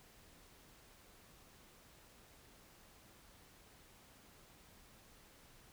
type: silence
effects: pink hiss -63 dBFS RMS until 5.72 s